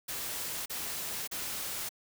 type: noise bursts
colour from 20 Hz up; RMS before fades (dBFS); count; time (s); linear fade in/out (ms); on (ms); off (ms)
white; -37; 3; 0.08-1.892; 10; 580; 36
effects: none